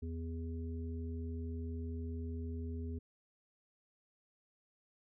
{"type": "harmonic tone", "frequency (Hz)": 82.41, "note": "E2", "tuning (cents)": 0, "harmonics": [1, 3, 5], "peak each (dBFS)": [-39, -45, -50], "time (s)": [0.02, 2.99], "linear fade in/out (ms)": 10, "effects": []}